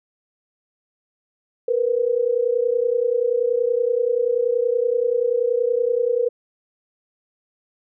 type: tone pair together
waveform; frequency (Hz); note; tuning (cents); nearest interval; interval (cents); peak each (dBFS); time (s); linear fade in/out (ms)
sine; 465.9 / 496.4; A#4 / B4; -1 / +9; minor second; 110; -20; 1.68-6.29; 5
effects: none